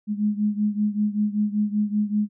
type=beating tone pair; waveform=sine; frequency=207.7 / 212.9 Hz; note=G#3 / G#3; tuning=0 / +43 cents; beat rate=5.2 Hz; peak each=-22 / -25 dBFS; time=0.07-2.29 s; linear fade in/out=50 ms; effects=none